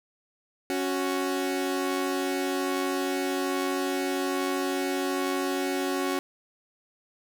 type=tone pair together; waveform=sawtooth; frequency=277.2 / 370 Hz; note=C#4 / F#4; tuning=0 / 0 cents; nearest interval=perfect fourth; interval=500 cents; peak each=-25 / -25 dBFS; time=0.7-6.19 s; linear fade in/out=0 ms; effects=none